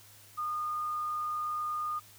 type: tone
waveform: sine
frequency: 1222 Hz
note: D#6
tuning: 32 cents flat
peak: -31 dBFS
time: 0.37-2 s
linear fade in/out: 20 ms
effects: added 102 Hz sine -61 dBFS peak until 2.18 s + white hiss -56 dBFS RMS until 2.18 s